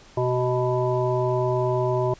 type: harmonic tone with a mistuned harmonic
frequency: 125.5 Hz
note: B2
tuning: 28 cents sharp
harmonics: 1 / 3 / 5 / 7 / 8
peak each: -25 / -24 / -26 / -33 / -30 dBFS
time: 0.17-2.14 s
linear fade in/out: 5 ms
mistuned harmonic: 8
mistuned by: -22 cents
effects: pink hiss -50 dBFS RMS until 2.19 s + resampled to 16000 Hz